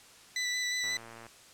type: tone with vibrato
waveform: 20% pulse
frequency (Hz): 1983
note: B6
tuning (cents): +7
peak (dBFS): -25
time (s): 0.36-0.97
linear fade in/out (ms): 2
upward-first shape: square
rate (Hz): 5.6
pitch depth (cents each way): 11
type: click train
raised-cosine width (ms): 0.5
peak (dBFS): -33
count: 50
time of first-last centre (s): 0.84-1.266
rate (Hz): 115
effects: white hiss -55 dBFS RMS until 1.53 s + low-pass 9000 Hz 12 dB/octave